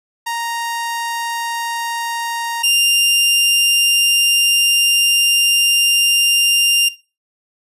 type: tone pair in turn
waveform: sawtooth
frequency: 932.3 / 2794 Hz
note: A#5 / F7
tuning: 0 / 0 cents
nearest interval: octave + perfect fifth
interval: 1900 cents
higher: second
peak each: -16 / -8 dBFS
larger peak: second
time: 0.26-2.63 / 2.63-6.89 s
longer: second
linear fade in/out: 10 ms
effects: noise-tail reverb RT60 0.3 s tail -17 dB re dry + resampled to 32000 Hz